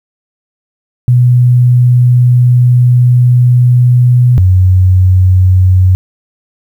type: tone pair in turn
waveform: sine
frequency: 123.47 / 92.5 Hz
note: B2 / F#2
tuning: 0 / 0 cents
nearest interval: perfect fourth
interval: 500 cents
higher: first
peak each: -3 dBFS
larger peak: neither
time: 1.08-4.38 / 4.38-5.95 s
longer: first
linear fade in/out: 0 ms
effects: 7-bit